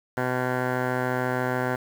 10% pulse tone with low-pass filter, 126.6 Hz, B2, 43 cents sharp, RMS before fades -26 dBFS, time 0.17-1.76 s, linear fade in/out 5 ms, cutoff 1400 Hz, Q 6.4, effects 7-bit

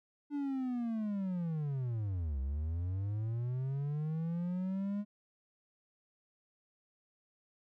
triangle linear two-way sweep, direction down then up, 293.7 to 65 to 208 Hz, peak -31 dBFS, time 0.3-5.05 s, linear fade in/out 50 ms, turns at 2.4 s, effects none

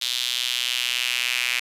sawtooth tone with high-pass filter sweep, 123.47 Hz, B2, in tune, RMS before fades -25 dBFS, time 0.01-1.6 s, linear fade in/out 10 ms, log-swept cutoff 3600 to 2400 Hz, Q 3.4, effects resampled to 32000 Hz

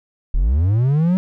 triangle linear sweep, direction up, 31.29 to 189.8 Hz, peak -11 dBFS, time 0.34-1.17 s, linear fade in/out 0 ms, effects none

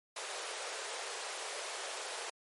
pink high-pass noise, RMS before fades -41 dBFS, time 0.16-2.3 s, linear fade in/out 5 ms, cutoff 410 Hz, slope 48 dB/octave, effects low-pass 11000 Hz 12 dB/octave + MP3 48 kbps

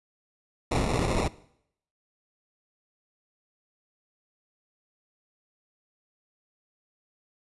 pink noise with sample-and-hold, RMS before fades -26 dBFS, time 0.71-1.28 s, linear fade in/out 5 ms, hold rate 1575 Hz, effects noise-tail reverb RT60 0.7 s tail -19 dB re dry + resampled to 24000 Hz

